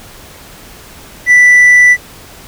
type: tone with hard clipping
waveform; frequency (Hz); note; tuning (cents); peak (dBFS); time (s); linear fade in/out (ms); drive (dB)
sine; 1975; B6; 0; -3; 1.26-1.97; 50; 2
effects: pink hiss -35 dBFS RMS until 2.47 s